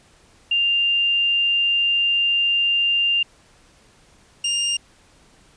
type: tone pair in turn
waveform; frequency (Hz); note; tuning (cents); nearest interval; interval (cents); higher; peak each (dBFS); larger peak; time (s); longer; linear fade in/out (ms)
sine / sawtooth; 2794 / 2807; F7 / F7; 0 / +8; unison; 8; second; -16; neither; 0.51-3.23 / 4.44-4.77; first; 5
effects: pink hiss -54 dBFS RMS until 5.56 s + resampled to 22050 Hz